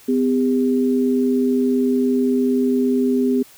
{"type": "tone pair together", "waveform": "sine", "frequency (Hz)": [253.3, 402.1], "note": ["B3", "G4"], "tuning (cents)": [44, 44], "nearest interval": "minor sixth", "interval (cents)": 800, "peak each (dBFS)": [-16, -20], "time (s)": [0.08, 3.43], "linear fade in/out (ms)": 10, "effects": ["white hiss -47 dBFS RMS until 3.57 s"]}